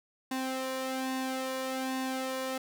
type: tone with flanger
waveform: sawtooth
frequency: 261.6 Hz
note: C4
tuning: in tune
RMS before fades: -34 dBFS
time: 0.31-2.58 s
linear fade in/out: 5 ms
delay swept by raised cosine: 1.1 to 1.74 ms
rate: 1.2 Hz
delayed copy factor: +0.65
effects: none